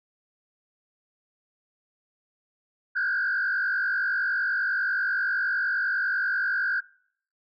sine tone with frequency modulation, 1535 Hz, G6, 37 cents flat, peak -22 dBFS, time 2.95-6.81 s, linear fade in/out 20 ms, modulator 50.4 Hz, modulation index 1.8, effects noise-tail reverb RT60 0.6 s tail -24 dB re dry + tanh soft clip ceiling -19 dBFS

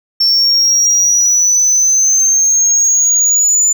sine exponential sweep, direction up, 5420 to 7040 Hz, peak -5 dBFS, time 0.2-3.73 s, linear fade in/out 10 ms, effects tanh soft clip ceiling -7 dBFS + 7-bit

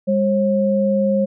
sine tone pair together, 202.2 / 539.8 Hz, G#3 / C#5, -46 / -46 cents, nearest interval octave + perfect fourth, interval 1700 cents, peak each -17 dBFS, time 0.07-1.26 s, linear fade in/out 20 ms, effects none

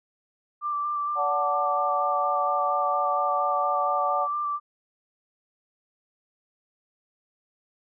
sine tone with vibrato, 1177 Hz, D6, 3 cents sharp, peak -25 dBFS, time 0.61-4.6 s, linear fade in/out 50 ms, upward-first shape square, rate 4.3 Hz, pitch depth 15 cents each way
sine chord, D major, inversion none, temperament equal with one note detuned, 575.2 / 740 / 880 Hz, D5 / F#5 / A5, -36 / 0 / 0 cents, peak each -29 / -27 / -30 dBFS, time 1.15-4.28 s, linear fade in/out 50 ms
effects none

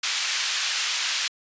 white band-pass noise, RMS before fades -26 dBFS, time 0.03-1.28 s, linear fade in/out 5 ms, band 1700 to 5200 Hz, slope 12 dB/octave, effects resampled to 16000 Hz

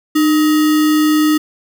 sine tone with sample-and-hold, 305.4 Hz, D#4, 32 cents flat, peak -9 dBFS, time 0.15-1.38 s, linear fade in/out 10 ms, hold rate 1575 Hz, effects none

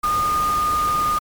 sine tone in noise, 1222 Hz, D#6, 32 cents flat, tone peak -17 dBFS, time 0.03-1.19 s, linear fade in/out 10 ms, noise pink, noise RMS -30 dBFS, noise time 0.03-1.19 s, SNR +10 dB, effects MP3 96 kbps

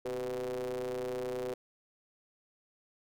square ring-modulated tone, 60.9 Hz, B1, 24 cents flat, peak -32 dBFS, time 0.05-1.54 s, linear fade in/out 5 ms, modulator 441 Hz, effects none

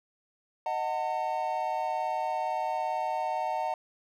triangle chord, D# diminished, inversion none, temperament equal with one note detuned, 622.3 / 740 / 901.1 Hz, D#5 / F#5 / A5, 0 / 0 / +41 cents, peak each -33 / -30 / -30 dBFS, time 0.66-3.74 s, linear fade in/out 2 ms, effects none

